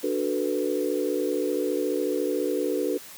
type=chord; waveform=sine; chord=B minor seventh; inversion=first; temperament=equal with one note detuned; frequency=295.4 / 370 / 440 / 493.9 Hz; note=D4 / F#4 / A4 / B4; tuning=+10 / 0 / 0 / 0 cents; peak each=-29 dBFS; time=0.03-2.98 s; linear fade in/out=10 ms; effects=white hiss -44 dBFS RMS until 3.17 s + high-pass 100 Hz 12 dB/octave